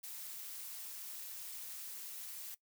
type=noise with amplitude modulation; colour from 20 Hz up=blue; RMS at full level=-44 dBFS; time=0.03-2.55 s; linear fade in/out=10 ms; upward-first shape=sine; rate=212 Hz; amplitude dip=60%; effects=noise-tail reverb RT60 0.1 s tail -19 dB re dry